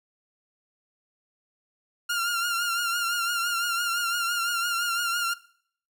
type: tone with vibrato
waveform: sawtooth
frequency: 1396.9 Hz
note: F6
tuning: in tune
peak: -21 dBFS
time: 2.09-5.34 s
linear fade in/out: 10 ms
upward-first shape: triangle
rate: 5.9 Hz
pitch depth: 55 cents each way
effects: noise-tail reverb RT60 0.6 s tail -20 dB re dry